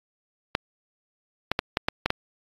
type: clicks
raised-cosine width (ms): 0.3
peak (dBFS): -6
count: 7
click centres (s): 0.551 / 1.516 / 1.591 / 1.771 / 1.885 / 2.06 / 2.104
effects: AAC 32 kbps